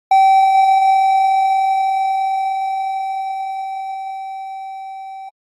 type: tone with level ramp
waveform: triangle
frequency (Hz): 772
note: G5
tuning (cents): -27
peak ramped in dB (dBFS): -5 to -27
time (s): 0.11-5.29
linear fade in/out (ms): 5
effects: AAC 32 kbps